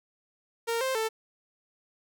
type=tone with pitch steps; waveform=sawtooth; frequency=462.2 / 525 / 443.1 Hz; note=A#4 / C5 / A4; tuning=-15 / +6 / +12 cents; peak=-23 dBFS; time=0.67-1.09 s; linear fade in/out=20 ms; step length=140 ms; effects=none